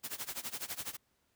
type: noise with tremolo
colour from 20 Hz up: white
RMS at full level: -38 dBFS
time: 0.03-0.97 s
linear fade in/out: 20 ms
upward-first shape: sine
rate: 12 Hz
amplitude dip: 90%
effects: pink hiss -75 dBFS RMS until 1.35 s + high-pass 60 Hz 12 dB/octave